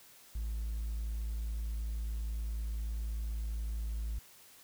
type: tone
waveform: triangle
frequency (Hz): 55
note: A1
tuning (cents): 0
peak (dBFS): -31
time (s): 0.35-4.19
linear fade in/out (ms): 5
effects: tanh soft clip ceiling -28 dBFS + white hiss -58 dBFS RMS until 4.63 s